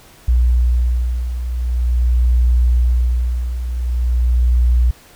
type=beating tone pair; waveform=sine; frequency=60.3 / 60.75 Hz; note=B1 / B1; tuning=-41 / -28 cents; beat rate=0.45 Hz; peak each=-19 / -13 dBFS; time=0.28-4.91 s; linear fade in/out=5 ms; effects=pink hiss -45 dBFS RMS until 5.15 s